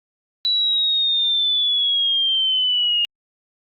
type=linear sweep; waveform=sine; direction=down; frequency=3951 to 2837 Hz; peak=-16 dBFS; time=0.45-3.05 s; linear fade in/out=0 ms; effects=Opus 48 kbps